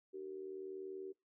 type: tone with amplitude modulation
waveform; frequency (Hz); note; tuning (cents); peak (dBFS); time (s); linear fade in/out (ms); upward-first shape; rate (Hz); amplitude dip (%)
sine; 382.3; G4; -43; -40; 0.13-1.13; 20; sine; 80.3; 70
effects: noise-tail reverb RT60 0.2 s tail -24 dB re dry